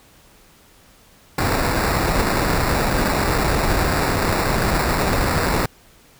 pink noise with sample-and-hold, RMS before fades -19 dBFS, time 1.38-5.66 s, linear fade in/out 5 ms, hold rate 3150 Hz, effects pink hiss -51 dBFS RMS until 6.19 s

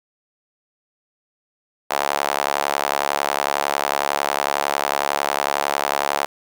sawtooth tone with high-pass filter, 71 Hz, C#2, 42 cents sharp, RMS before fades -22 dBFS, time 1.9-6.26 s, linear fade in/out 10 ms, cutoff 760 Hz, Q 1.9, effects none

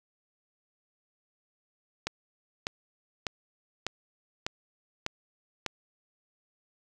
click train, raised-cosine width 0.2 ms, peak -13 dBFS, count 7, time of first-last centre 2.07-5.663 s, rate 1.67 Hz, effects none

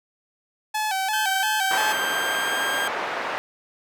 sawtooth tone with vibrato, 811 Hz, G#5, 41 cents flat, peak -19 dBFS, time 0.74-1.93 s, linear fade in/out 10 ms, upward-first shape square, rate 2.9 Hz, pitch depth 98 cents each way
30% pulse tone with pitch glide, 1556 to 1604.4 Hz, G6 to G6, -13 to +40 cents, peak -22 dBFS, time 1.13-2.88 s, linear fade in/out 5 ms, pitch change +53 cents, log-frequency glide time 1.42-2.62 s
pink band-pass noise, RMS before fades -28 dBFS, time 1.71-3.38 s, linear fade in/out 0 ms, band 650 to 1800 Hz, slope 12 dB/octave
effects none

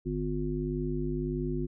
harmonic tone, 50.8 Hz, G#1, 38 cents flat, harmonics 1 / 3 / 5 / 7, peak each -35 / -34 / -35 / -34 dBFS, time 0.05-1.67 s, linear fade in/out 20 ms, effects none

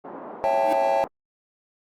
white band-pass noise, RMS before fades -38 dBFS, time 0.04-1.08 s, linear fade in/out 10 ms, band 210 to 960 Hz, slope 24 dB/octave
triangle chord, A dominant seventh, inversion first, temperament just, 550 / 660 / 792 / 880 Hz, C#5 / E5 / G5 / A5, -14 / +2 / +18 / 0 cents, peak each -22 / -23 / -22 / -24 dBFS, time 0.44-1.04 s, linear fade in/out 0 ms
square tone with exponential growth, 312.5 Hz, D#4, 8 cents sharp, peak -25 dBFS, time 0.57-0.73 s, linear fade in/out 2 ms, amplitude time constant 33 ms
effects Opus 48 kbps

